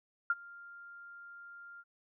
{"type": "tone with ADSR envelope", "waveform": "sine", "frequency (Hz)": 1396.9, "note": "F6", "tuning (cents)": 0, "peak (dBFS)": -24, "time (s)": [0.3, 1.84], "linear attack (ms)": 3, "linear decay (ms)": 37, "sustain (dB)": -24, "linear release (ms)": 42, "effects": []}